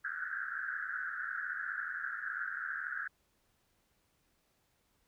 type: band-pass noise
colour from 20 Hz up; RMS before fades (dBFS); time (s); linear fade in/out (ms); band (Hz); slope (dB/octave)
pink; -39; 0.04-3.08; 10; 1400 to 1700; 96
effects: pink hiss -75 dBFS RMS until 5.07 s